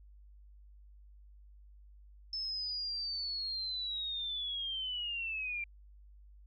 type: linear sweep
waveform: sine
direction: down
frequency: 5270 to 2354 Hz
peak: -35 dBFS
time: 2.33-5.64 s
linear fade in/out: 2 ms
effects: added 50 Hz sine -54 dBFS peak until 6.46 s